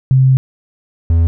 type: tone pair in turn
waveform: sine / triangle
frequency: 131.6 / 83.06 Hz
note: C3 / E2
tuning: +10 / +14 cents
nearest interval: minor sixth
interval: 796 cents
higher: first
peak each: -6 dBFS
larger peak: neither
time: 0.11-0.37 / 1.1-1.27 s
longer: first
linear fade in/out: 0 ms
effects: none